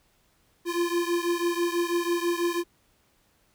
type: beating tone pair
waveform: square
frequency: 343.1 / 349.2 Hz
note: F4 / F4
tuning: -31 / 0 cents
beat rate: 6.1 Hz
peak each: -27 / -29 dBFS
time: 0.65-2.64 s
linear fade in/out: 50 ms
effects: pink hiss -66 dBFS RMS until 3.54 s